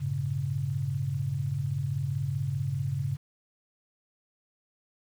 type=chord; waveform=sine; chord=G diminished; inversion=none; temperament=equal with one note detuned; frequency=98 / 113.68 / 138.59 Hz; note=G2 / Bb2 / Db3; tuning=0 / -43 / 0 cents; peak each=-34 / -35 / -29 dBFS; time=0-3.17 s; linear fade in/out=20 ms; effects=9-bit